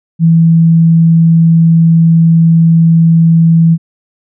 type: tone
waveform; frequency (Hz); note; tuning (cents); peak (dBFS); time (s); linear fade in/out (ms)
sine; 164.81; E3; 0; -3; 0.19-3.78; 50
effects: none